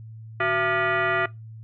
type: tone with frequency modulation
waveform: sine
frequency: 372.3 Hz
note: F#4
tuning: 11 cents sharp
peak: -20 dBFS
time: 0.4-1.26 s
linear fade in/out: 5 ms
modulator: 523 Hz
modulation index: 3.6
effects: noise-tail reverb RT60 0.2 s tail -21 dB re dry + added 111 Hz sine -38 dBFS peak until 1.63 s